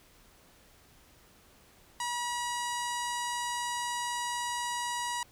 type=tone with low-pass filter; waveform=sawtooth; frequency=964 Hz; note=B5; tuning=42 cents flat; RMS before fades=-34 dBFS; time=2-5.23 s; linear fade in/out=2 ms; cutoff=8800 Hz; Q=2; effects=pink hiss -60 dBFS RMS until 5.31 s